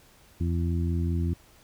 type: harmonic tone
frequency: 85 Hz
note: F2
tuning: 46 cents flat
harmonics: 1 / 2 / 3 / 4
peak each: -25 / -31 / -35 / -37 dBFS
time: 0.4-1.34 s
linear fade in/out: 10 ms
effects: pink hiss -57 dBFS RMS until 1.63 s